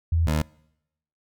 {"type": "tone pair in turn", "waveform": ["sine", "20% pulse"], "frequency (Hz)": [82.8, 77], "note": ["E2", "D#2"], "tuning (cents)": [8, -17], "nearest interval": "minor second", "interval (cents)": 125, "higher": "first", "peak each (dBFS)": [-18, -16], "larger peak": "second", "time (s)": [[0.12, 0.27], [0.27, 0.42]], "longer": "neither", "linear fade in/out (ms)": 5, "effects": ["noise-tail reverb RT60 0.8 s tail -25 dB re dry"]}